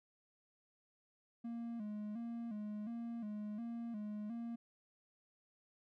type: tone with vibrato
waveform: triangle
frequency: 221.3 Hz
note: A3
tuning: 10 cents sharp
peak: -39 dBFS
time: 1.44-4.56 s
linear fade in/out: 10 ms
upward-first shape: square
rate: 1.4 Hz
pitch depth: 91 cents each way
effects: none